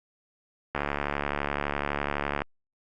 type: click train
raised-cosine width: 0.5 ms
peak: -12 dBFS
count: 121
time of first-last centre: 0.75-2.419 s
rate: 71.9 Hz
effects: Opus 48 kbps